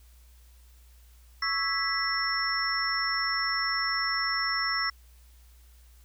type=tone cluster; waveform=sine; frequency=1111 / 1316 / 1660 / 1971 / 5400 Hz; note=C#6 / E6 / G#6 / B6 / E8; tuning=+4 / -3 / -1 / -4 / +41 cents; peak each=-35 / -33 / -37 / -30 / -30 dBFS; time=1.42-4.9 s; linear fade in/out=5 ms; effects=added 60 Hz sine -52 dBFS peak until 6.04 s + white hiss -63 dBFS RMS until 6.04 s

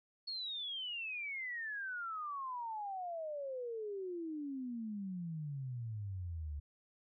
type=exponential sweep; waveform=sine; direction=down; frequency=4382 to 70.6 Hz; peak=-39 dBFS; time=0.27-6.6 s; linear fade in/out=10 ms; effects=none

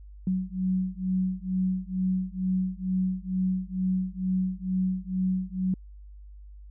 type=beating tone pair; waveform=sine; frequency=185 / 187.2 Hz; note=F#3 / F#3; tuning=0 / +20 cents; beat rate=2.2 Hz; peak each=-28 dBFS; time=0.27-5.74 s; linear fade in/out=2 ms; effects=added 50 Hz sine -43 dBFS peak until 6.7 s

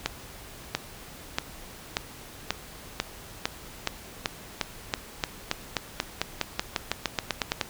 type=accelerating click train; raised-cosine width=0.2 ms; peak=-7 dBFS; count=26; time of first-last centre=0.06-7.612 s; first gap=690 ms; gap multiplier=0.92; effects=pink hiss -45 dBFS RMS until 7.69 s

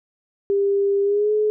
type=tone with pitch glide; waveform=sine; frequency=398.9 to 425.1 Hz; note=G4 to G#4; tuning=+30 to +40 cents; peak=-16 dBFS; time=0.5-1.5 s; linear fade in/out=0 ms; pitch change=+110 cents; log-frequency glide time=1.03-1.32 s; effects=none

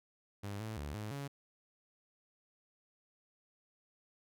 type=tone with pitch steps; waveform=sawtooth; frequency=101 / 109.9 / 72.8 / 106.2 / 140.4 Hz; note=G#2 / A2 / D2 / G#2 / C#3; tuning=-48 / -2 / -15 / +39 / +22 cents; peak=-36 dBFS; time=0.43-1.28 s; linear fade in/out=10 ms; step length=170 ms; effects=none

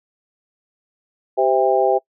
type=tone cluster; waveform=sine; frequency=390.5 / 517 / 658 / 799 Hz; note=G4 / C5 / E5 / G5; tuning=-7 / -21 / -3 / +33 cents; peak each=-19 dBFS; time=1.37-1.99 s; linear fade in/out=20 ms; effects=noise-tail reverb RT60 0.1 s tail -25 dB re dry

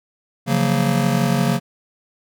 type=chord; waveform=square; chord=Gb major seventh; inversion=second; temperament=just; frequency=138.75 / 173.43 / 185 / 231.2 Hz; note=Db3 / F3 / Gb3 / Bb3; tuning=+2 / -12 / 0 / -14 cents; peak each=-21 / -24 / -23 / -22 dBFS; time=0.46-1.6 s; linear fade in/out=50 ms; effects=none

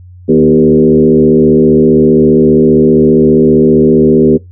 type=tone with frequency modulation; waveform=sine; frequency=319.2 Hz; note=D#4; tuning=44 cents sharp; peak=-3 dBFS; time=0.28-4.38 s; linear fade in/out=20 ms; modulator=75.1 Hz; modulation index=1.8; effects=noise-tail reverb RT60 0.2 s tail -23 dB re dry + added 90 Hz sine -31 dBFS peak until 4.51 s

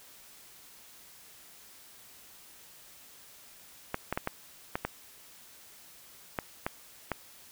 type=clicks; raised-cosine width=0.5 ms; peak=-15 dBFS; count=9; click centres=3.944 / 4.126 / 4.175 / 4.274 / 4.755 / 4.85 / 6.388 / 6.665 / 7.117 s; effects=white hiss -54 dBFS RMS until 7.51 s

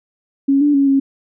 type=tone with pitch steps; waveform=sine; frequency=275.7 / 291.8 / 277.5 / 273.1 Hz; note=C#4 / D4 / C#4 / C#4; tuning=-9 / -11 / +2 / -26 cents; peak=-10 dBFS; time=0.48-1 s; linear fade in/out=10 ms; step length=130 ms; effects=none

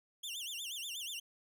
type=tone with vibrato; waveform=sawtooth; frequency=3136 Hz; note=G7; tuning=in tune; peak=-37 dBFS; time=0.23-1.2 s; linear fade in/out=10 ms; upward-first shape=sine; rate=8.3 Hz; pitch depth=240 cents each way; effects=none

